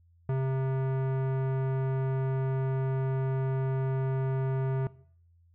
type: tone with tanh clipping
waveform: sine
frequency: 132.7 Hz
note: C3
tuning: 25 cents sharp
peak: -28 dBFS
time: 0.29-4.87 s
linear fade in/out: 2 ms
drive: 18 dB
effects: noise-tail reverb RT60 0.6 s tail -20 dB re dry + added 85 Hz sine -59 dBFS peak until 5.54 s